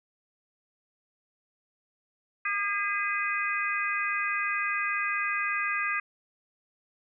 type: harmonic tone with a mistuned harmonic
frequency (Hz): 405.8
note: G#4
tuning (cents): -40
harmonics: 3 / 4 / 5 / 6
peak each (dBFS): -32 / -32 / -32 / -32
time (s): 2.45-6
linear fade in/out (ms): 5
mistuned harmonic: 6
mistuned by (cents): +44
effects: none